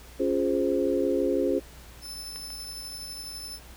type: chord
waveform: sine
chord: Db major seventh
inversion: none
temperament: equal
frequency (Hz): 277.2 / 349.2 / 415.3 / 523.3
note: Db4 / F4 / Ab4 / C5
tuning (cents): 0 / 0 / 0 / 0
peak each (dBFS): -28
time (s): 0.19-1.6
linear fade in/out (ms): 20
type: tone with tremolo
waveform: sawtooth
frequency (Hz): 5274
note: E8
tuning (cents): 0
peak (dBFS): -33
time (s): 2.01-3.6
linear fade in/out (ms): 50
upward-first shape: sine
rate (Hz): 12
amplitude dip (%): 25
type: clicks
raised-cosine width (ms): 0.3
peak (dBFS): -26 / -30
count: 2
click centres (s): 2.36 / 2.504
effects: added 60 Hz sine -48 dBFS peak until 3.76 s + pink hiss -50 dBFS RMS until 3.76 s